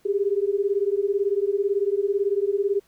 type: beating tone pair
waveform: sine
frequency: 392 / 410 Hz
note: G4 / G#4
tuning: 0 / -22 cents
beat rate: 18 Hz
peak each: -23 dBFS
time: 0.05-2.8 s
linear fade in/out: 10 ms
effects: pink hiss -62 dBFS RMS until 2.87 s

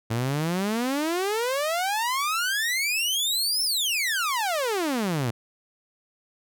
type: exponential two-way sweep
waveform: sawtooth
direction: up then down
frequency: 110 to 5410 to 110 Hz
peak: -20 dBFS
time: 0.1-5.31 s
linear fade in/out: 10 ms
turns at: 3.63 s
effects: none

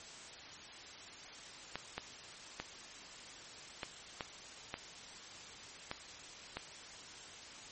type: clicks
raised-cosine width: 0.3 ms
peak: -22 dBFS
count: 8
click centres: 1.756 / 1.98 / 2.6 / 3.832 / 4.208 / 4.741 / 5.914 / 6.57 s
effects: white hiss -51 dBFS RMS until 7.71 s + MP3 32 kbps

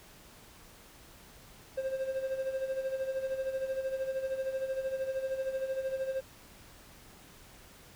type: tone with tremolo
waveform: triangle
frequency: 530 Hz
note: C5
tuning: 22 cents sharp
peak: -27 dBFS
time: 1.77-6.21 s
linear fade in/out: 10 ms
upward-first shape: sine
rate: 13 Hz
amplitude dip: 65%
effects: pink hiss -55 dBFS RMS until 7.95 s

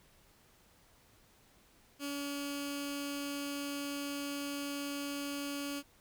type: tone with notch filter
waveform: 15% pulse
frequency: 283.9 Hz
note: C#4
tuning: 41 cents sharp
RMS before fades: -39 dBFS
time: 1.99-5.83 s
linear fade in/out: 50 ms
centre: 770 Hz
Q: 0.62
effects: pink hiss -65 dBFS RMS until 6 s

